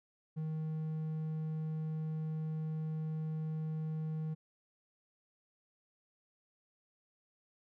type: tone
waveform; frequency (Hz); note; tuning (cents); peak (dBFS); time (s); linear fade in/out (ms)
triangle; 157.1; D#3; +17; -33; 0.36-4.35; 20
effects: none